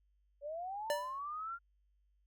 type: linear sweep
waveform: sine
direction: up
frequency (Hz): 554.4 to 1406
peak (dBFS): -39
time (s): 0.41-1.59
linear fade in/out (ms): 50
type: tone with exponential decay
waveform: square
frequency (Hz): 587.3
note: D5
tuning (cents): 0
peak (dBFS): -30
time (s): 0.9-1.19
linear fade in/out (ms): 1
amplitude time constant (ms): 63
effects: added 50 Hz sine -70 dBFS peak until 2.26 s